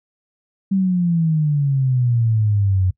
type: exponential sweep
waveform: sine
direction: down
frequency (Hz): 196 to 90.9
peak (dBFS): -14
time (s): 0.71-2.91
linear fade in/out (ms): 10
effects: noise-tail reverb RT60 0.1 s tail -20 dB re dry